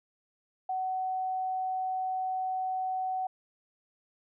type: tone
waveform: sine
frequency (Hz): 750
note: F#5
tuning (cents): +23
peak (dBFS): -29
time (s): 0.69-3.27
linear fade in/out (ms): 5
effects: none